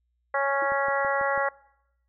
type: harmonic tone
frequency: 277.2 Hz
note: C#4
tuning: in tune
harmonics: 2 / 3 / 4 / 5 / 6 / 7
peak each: -27 / -29 / -30 / -31 / -32 / -32 dBFS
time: 0.34-1.49 s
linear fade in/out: 5 ms
type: tone with exponential decay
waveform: sine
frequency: 329.6 Hz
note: E4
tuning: in tune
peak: -34 dBFS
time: 0.62-0.71 s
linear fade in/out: 2 ms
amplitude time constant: 19 ms
type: click train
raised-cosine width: 2 ms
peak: -29 dBFS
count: 5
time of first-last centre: 0.72-1.377 s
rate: 6.09 Hz
effects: noise-tail reverb RT60 0.8 s tail -22 dB re dry + added 60 Hz sine -70 dBFS peak until 2.08 s